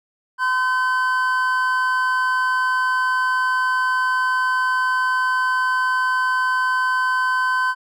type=tone pair together; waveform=triangle; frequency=1021.2 / 1530 Hz; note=C6 / G6; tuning=-42 / -42 cents; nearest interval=perfect fifth; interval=700 cents; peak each=-18 dBFS; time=0.38-7.75 s; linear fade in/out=50 ms; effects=none